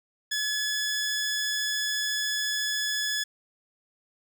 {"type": "tone", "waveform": "15% pulse", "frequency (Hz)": 1706, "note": "G#6", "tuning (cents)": 46, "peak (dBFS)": -20, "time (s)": [0.31, 3.24], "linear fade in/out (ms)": 10, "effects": []}